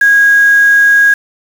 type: tone with quantisation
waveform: sine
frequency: 1644 Hz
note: G#6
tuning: 18 cents flat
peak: -4 dBFS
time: 0.01-1.14 s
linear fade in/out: 5 ms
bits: 4
effects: none